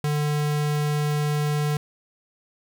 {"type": "tone", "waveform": "square", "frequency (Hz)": 148.6, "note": "D3", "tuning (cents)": 21, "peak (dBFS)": -22, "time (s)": [0.04, 1.77], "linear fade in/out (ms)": 2, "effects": ["10-bit"]}